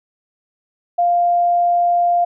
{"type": "tone", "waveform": "sine", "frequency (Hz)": 698.5, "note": "F5", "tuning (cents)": 0, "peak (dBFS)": -12, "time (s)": [0.98, 2.25], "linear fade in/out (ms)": 10, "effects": []}